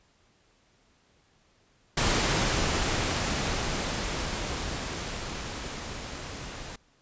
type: noise with level ramp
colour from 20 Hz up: pink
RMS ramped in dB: -24 to -40 dBFS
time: 1.97-6.76 s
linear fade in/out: 5 ms
effects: pink hiss -65 dBFS RMS until 7.01 s + resampled to 16000 Hz